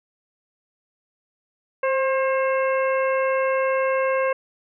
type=harmonic tone with a mistuned harmonic; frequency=535 Hz; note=C5; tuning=38 cents sharp; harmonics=1 / 2 / 3 / 4 / 5; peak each=-20 / -26 / -30 / -32 / -34 dBFS; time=1.83-4.33 s; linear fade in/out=5 ms; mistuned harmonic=1; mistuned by=-24 cents; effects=none